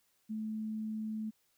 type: tone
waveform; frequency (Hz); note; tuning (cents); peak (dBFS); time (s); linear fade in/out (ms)
sine; 217.4; A3; -21; -35; 0.29-1.31; 20
effects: white hiss -74 dBFS RMS until 1.57 s